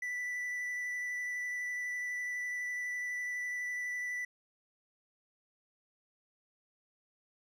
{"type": "tone with vibrato", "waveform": "triangle", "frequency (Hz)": 1975.5, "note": "B6", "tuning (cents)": 0, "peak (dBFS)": -33, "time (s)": [0.02, 4.25], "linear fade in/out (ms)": 5, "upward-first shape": "sine", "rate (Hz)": 12, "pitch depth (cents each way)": 10, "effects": []}